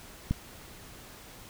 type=click; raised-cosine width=5 ms; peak=-14 dBFS; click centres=0.31 s; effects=pink hiss -49 dBFS RMS until 1.49 s